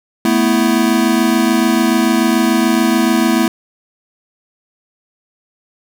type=chord; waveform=square; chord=A suspended second; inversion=none; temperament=equal; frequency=220 / 246.9 / 329.6 Hz; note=A3 / B3 / E4; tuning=0 / 0 / 0 cents; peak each=-16 dBFS; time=0.25-3.48 s; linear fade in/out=2 ms; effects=none